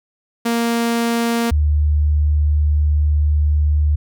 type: tone pair in turn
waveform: sawtooth / sine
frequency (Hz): 233.1 / 74.66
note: A#3 / D2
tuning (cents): 0 / +29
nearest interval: octave + minor sixth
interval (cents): 1971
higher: first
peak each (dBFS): -12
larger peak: neither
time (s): 0.45-1.51 / 1.51-3.96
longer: second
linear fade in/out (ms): 10
effects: none